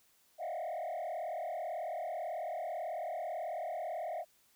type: tone with frequency modulation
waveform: sine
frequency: 676 Hz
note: E5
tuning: 43 cents sharp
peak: -33 dBFS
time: 0.38-4.25 s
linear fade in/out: 50 ms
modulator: 38.2 Hz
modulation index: 1.8
effects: tanh soft clip ceiling -35 dBFS + white hiss -69 dBFS RMS until 4.55 s